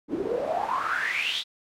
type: noise with band-pass filter sweep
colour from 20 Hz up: pink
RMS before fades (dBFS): -28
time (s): 0.08-1.44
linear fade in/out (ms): 50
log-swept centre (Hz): 290 to 3800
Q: 9.3
effects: none